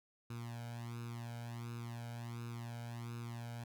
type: tone with flanger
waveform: sawtooth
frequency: 118 Hz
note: A#2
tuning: 22 cents sharp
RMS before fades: -45 dBFS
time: 0.3-3.64 s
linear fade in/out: 5 ms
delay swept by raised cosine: 0.77 to 1.32 ms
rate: 1.4 Hz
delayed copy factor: +0.85
effects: none

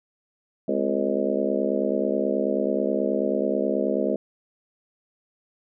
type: harmonic tone with a mistuned harmonic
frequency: 69.3 Hz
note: C#2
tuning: in tune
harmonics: 3 / 4 / 5 / 6 / 7 / 8 / 9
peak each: -29 / -29 / -29 / -29 / -29 / -29 / -29 dBFS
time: 0.68-4.16 s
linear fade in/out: 5 ms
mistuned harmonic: 4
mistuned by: -94 cents
effects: none

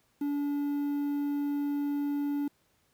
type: tone with quantisation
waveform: triangle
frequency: 287.5 Hz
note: D4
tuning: 37 cents flat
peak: -26 dBFS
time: 0.21-2.48 s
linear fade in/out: 5 ms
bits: 9
effects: pink hiss -70 dBFS RMS until 2.93 s + high-pass 60 Hz 12 dB/octave

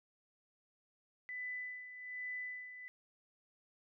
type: tone with tremolo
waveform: sine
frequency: 1997 Hz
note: B6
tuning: 19 cents sharp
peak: -39 dBFS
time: 1.29-2.88 s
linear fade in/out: 0 ms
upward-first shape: sine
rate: 1.2 Hz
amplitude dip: 65%
effects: none

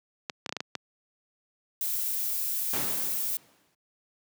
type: clicks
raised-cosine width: 0.2 ms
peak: -14 dBFS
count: 7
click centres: 0.298 / 0.462 / 0.493 / 0.525 / 0.567 / 0.605 / 0.753 s
type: noise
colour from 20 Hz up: violet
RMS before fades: -30 dBFS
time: 1.81-3.37 s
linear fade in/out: 2 ms
type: noise with exponential decay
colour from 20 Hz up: pink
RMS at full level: -31 dBFS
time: 2.73-3.75 s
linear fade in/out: 5 ms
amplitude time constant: 220 ms
effects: high-pass 150 Hz 12 dB/octave

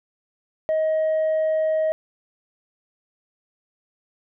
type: tone with tanh clipping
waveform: sine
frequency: 630 Hz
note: D#5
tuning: 21 cents sharp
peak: -19 dBFS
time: 0.69-1.92 s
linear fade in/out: 0 ms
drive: 1 dB
effects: none

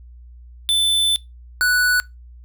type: tone pair in turn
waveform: square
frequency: 3520 / 1480 Hz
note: A7 / F#6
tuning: 0 / 0 cents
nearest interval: octave + minor third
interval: 1500 cents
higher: first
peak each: -15 dBFS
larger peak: neither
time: 0.69-1.16 / 1.61-2 s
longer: first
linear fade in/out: 0 ms
effects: noise-tail reverb RT60 0.2 s tail -22 dB re dry + added 60 Hz sine -39 dBFS peak until 2.44 s

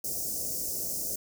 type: band-stop noise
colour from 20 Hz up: white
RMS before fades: -33 dBFS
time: 0.04-1.16 s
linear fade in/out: 5 ms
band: 650 to 5200 Hz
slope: 48 dB/octave
effects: none

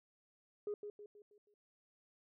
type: tone with echo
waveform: sine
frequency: 414.2 Hz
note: G#4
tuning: 5 cents flat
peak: -36 dBFS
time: 0.67-0.74 s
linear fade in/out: 2 ms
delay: 160 ms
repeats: 5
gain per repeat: -7 dB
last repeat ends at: 1.54 s
effects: tanh soft clip ceiling -34 dBFS

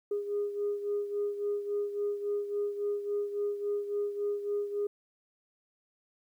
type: beating tone pair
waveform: sine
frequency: 409 / 412.6 Hz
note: G#4 / G#4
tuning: -26 / -11 cents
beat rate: 3.6 Hz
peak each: -30 / -36 dBFS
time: 0.11-4.87 s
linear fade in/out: 5 ms
effects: tanh soft clip ceiling -24 dBFS + 11-bit

